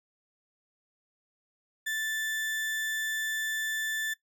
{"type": "tone", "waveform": "35% pulse", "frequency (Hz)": 1760, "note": "A6", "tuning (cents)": 0, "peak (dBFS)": -28, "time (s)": [1.86, 4.14], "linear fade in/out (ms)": 10, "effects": ["noise-tail reverb RT60 0.1 s tail -17 dB re dry"]}